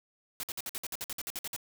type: noise bursts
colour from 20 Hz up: white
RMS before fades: -37 dBFS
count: 14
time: 0.4-1.563 s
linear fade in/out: 0 ms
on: 32 ms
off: 55 ms
effects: none